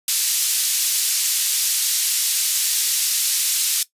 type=band-pass noise; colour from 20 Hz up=white; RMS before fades=-20 dBFS; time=0.08-3.83 s; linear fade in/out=2 ms; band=3700 to 12000 Hz; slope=12 dB/octave; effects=noise-tail reverb RT60 0.1 s tail -17 dB re dry + resampled to 32000 Hz